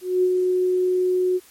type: tone with ADSR envelope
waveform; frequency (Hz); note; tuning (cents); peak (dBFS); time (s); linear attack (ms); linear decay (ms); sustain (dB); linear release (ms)
sine; 366; F#4; -19; -14; 0.01-1.4; 220; 57; -3; 40
effects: white hiss -51 dBFS RMS until 1.5 s + MP3 64 kbps